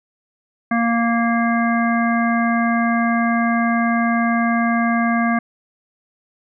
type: harmonic tone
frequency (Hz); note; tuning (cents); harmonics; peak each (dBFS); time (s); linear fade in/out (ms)
232.7; A#3; -3; 1 / 3 / 5 / 7 / 9; -17 / -22 / -24 / -25 / -27; 0.71-5.39; 5
effects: none